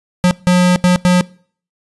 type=tone bursts at uneven times; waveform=square; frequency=179.8 Hz; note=F#3; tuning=49 cents flat; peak=-8 dBFS; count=4; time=0.24-0.31 / 0.47-0.76 / 0.84-0.96 / 1.05-1.21 s; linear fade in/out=0 ms; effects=noise-tail reverb RT60 0.5 s tail -23 dB re dry + resampled to 24000 Hz